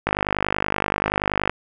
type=click train; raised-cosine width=0.5 ms; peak=-4 dBFS; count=73; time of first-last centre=0.07-1.496 s; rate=50.5 Hz; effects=none